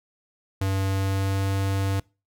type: tone with pitch glide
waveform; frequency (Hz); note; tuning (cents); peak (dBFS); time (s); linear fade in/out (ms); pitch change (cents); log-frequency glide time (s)
square; 96.6 to 97.5; G2 to G2; -25 to -9; -23; 0.61-2; 5; +16; 0.83-1.49
effects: noise-tail reverb RT60 0.3 s tail -24 dB re dry